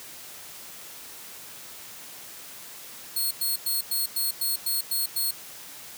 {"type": "tone bursts", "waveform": "5% pulse", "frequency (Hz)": 4309, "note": "C#8", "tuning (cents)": -50, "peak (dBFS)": -17, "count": 9, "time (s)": [3.16, 5.31], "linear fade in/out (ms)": 5, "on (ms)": 150, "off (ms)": 100, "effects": ["white hiss -43 dBFS RMS until 5.97 s", "high-pass 80 Hz 12 dB/octave"]}